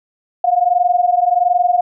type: tone pair together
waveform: sine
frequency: 702.6 / 724 Hz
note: F5 / F#5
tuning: +10 / -38 cents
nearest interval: minor second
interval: 52 cents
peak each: -14 dBFS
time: 0.44-1.81 s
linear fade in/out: 5 ms
effects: none